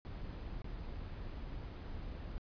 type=noise with dropouts; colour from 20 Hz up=brown; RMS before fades=-44 dBFS; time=0.05-2.38 s; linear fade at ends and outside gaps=0 ms; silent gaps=0.62-0.644 s; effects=resampled to 11025 Hz